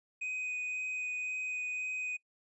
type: tone with vibrato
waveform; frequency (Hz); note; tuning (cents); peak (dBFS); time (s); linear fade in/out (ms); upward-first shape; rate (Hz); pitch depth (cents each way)
triangle; 2500; D#7; +8; -33; 0.21-2.17; 10; sine; 1.9; 8
effects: noise-tail reverb RT60 0.1 s tail -23 dB re dry + resampled to 22050 Hz